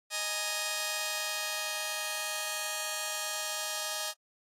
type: chord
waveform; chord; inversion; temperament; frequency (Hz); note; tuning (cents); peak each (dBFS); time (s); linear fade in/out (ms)
5% pulse; D# suspended fourth; none; just; 622.3 / 829.7 / 933.4; D#5 / G#5 / A#5; 0 / -2 / +2; -24 / -25 / -30; 0.1-4.14; 50
effects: AAC 48 kbps